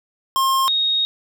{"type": "tone pair in turn", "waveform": ["square", "sine"], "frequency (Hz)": [1066, 3739], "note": ["C6", "A#7"], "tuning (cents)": [32, 4], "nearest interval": "octave + minor seventh", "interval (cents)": 2172, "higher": "second", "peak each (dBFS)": -16, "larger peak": "neither", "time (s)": [[0.36, 0.68], [0.68, 1.05]], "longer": "second", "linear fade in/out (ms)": 0, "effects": []}